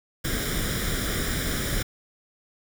pink noise with comb filter, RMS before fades -27 dBFS, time 0.24-1.83 s, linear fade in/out 10 ms, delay 0.56 ms, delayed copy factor +0.75, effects none

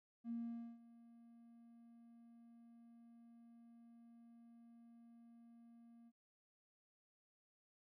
triangle tone with ADSR envelope, 233.1 Hz, A#3, in tune, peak -37 dBFS, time 0.24-6.12 s, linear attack 69 ms, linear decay 470 ms, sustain -22 dB, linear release 45 ms, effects tanh soft clip ceiling -39 dBFS

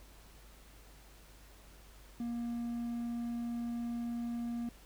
triangle tone, 236.2 Hz, A#3, 23 cents sharp, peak -33 dBFS, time 2.2-4.69 s, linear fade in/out 2 ms, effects added 50 Hz sine -56 dBFS peak until 4.85 s + pink hiss -60 dBFS RMS until 4.85 s

